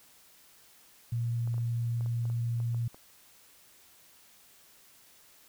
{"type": "tone", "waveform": "sine", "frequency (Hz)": 117.6, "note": "A#2", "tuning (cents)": 16, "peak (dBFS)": -28, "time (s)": [1.12, 2.88], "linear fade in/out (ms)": 5}
{"type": "clicks", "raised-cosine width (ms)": 1, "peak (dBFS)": -36, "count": 10, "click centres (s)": [1.475, 1.542, 1.581, 2.009, 2.061, 2.254, 2.3, 2.602, 2.746, 2.945]}
{"effects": ["white hiss -59 dBFS RMS until 5.48 s"]}